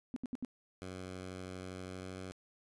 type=tone bursts; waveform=sine; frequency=249.9 Hz; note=B3; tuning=21 cents sharp; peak=-35 dBFS; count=4; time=0.14-0.448 s; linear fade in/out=0 ms; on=23 ms; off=72 ms
type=tone with pitch glide; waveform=10% pulse; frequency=92.5 to 93.36 Hz; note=F#2 to F#2; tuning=0 to +16 cents; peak=-35 dBFS; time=0.82-2.32 s; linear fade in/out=0 ms; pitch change=+16 cents; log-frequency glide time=1.87-2.17 s
effects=resampled to 24000 Hz